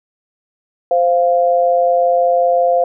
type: tone pair together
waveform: sine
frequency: 521 / 695.5 Hz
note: C5 / F5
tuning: -7 / -7 cents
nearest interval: perfect fourth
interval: 500 cents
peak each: -13 dBFS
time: 0.91-2.84 s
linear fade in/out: 2 ms
effects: none